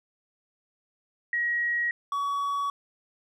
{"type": "tone pair in turn", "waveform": ["sine", "triangle"], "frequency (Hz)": [1900, 1129.7], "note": ["A#6", "C#6"], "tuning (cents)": [33, 32], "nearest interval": "major sixth", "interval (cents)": 901, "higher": "first", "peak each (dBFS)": -24, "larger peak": "neither", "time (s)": [[1.33, 1.91], [2.12, 2.7]], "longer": "neither", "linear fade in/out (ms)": 2, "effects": []}